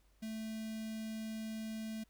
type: tone with notch filter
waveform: square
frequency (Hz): 220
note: A3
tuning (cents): 0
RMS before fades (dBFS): -42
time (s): 0.22-2.04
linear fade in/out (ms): 10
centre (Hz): 1000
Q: 0.64
effects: added 50 Hz sine -67 dBFS peak until 2.09 s + pink hiss -74 dBFS RMS until 2.09 s